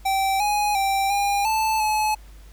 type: tone with pitch steps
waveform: square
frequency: 776 / 831 / 783 / 806 / 877 / 857 Hz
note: G5 / G#5 / G5 / G5 / A5 / A5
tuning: -18 / +1 / -2 / +48 / -6 / -46 cents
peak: -20 dBFS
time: 0.05-2.15 s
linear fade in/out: 10 ms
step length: 350 ms
effects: added 50 Hz sine -42 dBFS peak until 2.52 s + pink hiss -54 dBFS RMS until 2.52 s